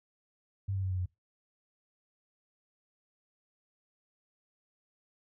sine tone with pitch steps, 98 / 96.04 / 94.12 / 92.23 / 90.39 Hz, G2 / G2 / F#2 / F#2 / F#2, 0 / -35 / +30 / -5 / -40 cents, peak -30 dBFS, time 0.68-1.06 s, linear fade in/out 10 ms, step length 76 ms, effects noise-tail reverb RT60 0.2 s tail -23 dB re dry

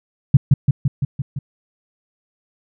sine tone with echo, 137.1 Hz, C#3, 19 cents flat, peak -3 dBFS, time 0.34-0.37 s, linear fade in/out 5 ms, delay 170 ms, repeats 6, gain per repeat -3 dB, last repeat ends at 1.39 s, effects none

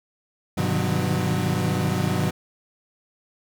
35% pulse tone cluster, 99.2 / 124.4 / 150.2 / 155.6 / 183.5 Hz, G2 / B2 / D3 / D#3 / F#3, +21 / +13 / +39 / 0 / -14 cents, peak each -26 / -26 / -26 / -30 / -24 dBFS, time 0.57-2.31 s, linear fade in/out 10 ms, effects none

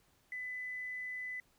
triangle tone, 2003 Hz, B6, 24 cents sharp, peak -35 dBFS, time 0.32-1.4 s, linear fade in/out 2 ms, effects tanh soft clip ceiling -37 dBFS + pink hiss -71 dBFS RMS until 1.58 s

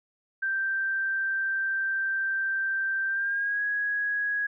sine tone with pitch glide, 1568 to 1661.2 Hz, G6 to G#6, 0 to 0 cents, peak -25 dBFS, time 0.42-4.47 s, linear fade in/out 10 ms, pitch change +100 cents, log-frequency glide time 3.08-3.62 s, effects none

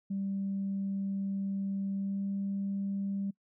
sine tone with pitch glide, 196 to 197.48 Hz, G3 to G3, 0 to +13 cents, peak -30 dBFS, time 0.1-3.31 s, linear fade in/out 10 ms, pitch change +13 cents, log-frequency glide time 1.96-2.22 s, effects noise-tail reverb RT60 0.1 s tail -25 dB re dry + tanh soft clip ceiling -26 dBFS

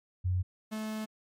sine / 45% pulse tone pair in turn, 91.2 / 216.9 Hz, F#2 / A3, -24 / -25 cents, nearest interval octave + minor third, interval 1499 cents, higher second, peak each -26 / -34 dBFS, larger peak first, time 0.24-0.43 / 0.71-1.06 s, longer second, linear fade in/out 20 ms, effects MP3 64 kbps

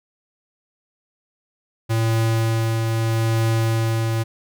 square tone with tremolo, 113 Hz, A2, 47 cents sharp, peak -17 dBFS, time 1.89-4.24 s, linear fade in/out 20 ms, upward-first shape triangle, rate 0.79 Hz, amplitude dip 30%, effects none

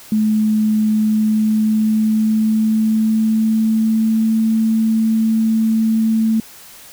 sine tone with pitch glide, 215.3 to 222 Hz, A3 to A3, -37 to +16 cents, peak -12 dBFS, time 0.12-6.4 s, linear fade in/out 2 ms, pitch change +53 cents, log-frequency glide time 0.97-4.39 s, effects white hiss -40 dBFS RMS until 6.92 s

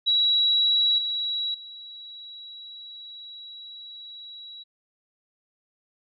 sine tone with level steps, 3893 Hz, B7, 26 cents flat, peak -18 / -25 / -39 dBFS, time 0.06-4.64 s, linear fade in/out 20 ms, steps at 0.98 / 1.54 s, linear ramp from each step 5 ms, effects none

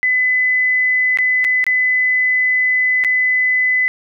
sine tone with dropouts, 2010 Hz, B6, 30 cents sharp, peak -12 dBFS, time 0.03-3.88 s, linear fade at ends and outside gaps 0 ms, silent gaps 1.173-1.187 / 1.443-1.448 / 1.641-1.666 / 3.039-3.047 s, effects none

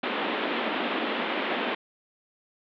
pink band-pass noise, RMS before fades -29 dBFS, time 0.03-1.75 s, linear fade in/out 5 ms, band 220 to 3500 Hz, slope 48 dB/octave, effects none

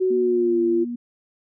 sine tone with pitch glide, 372.7 to 343.7 Hz, F#4 to F4, +13 to -28 cents, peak -17 dBFS, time 0-0.85 s, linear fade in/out 20 ms, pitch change -141 cents, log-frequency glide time 0.14-0.6 s
sine tone, 240 Hz, B3, 49 cents flat, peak -26 dBFS, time 0.1-0.96 s, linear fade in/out 10 ms
effects none

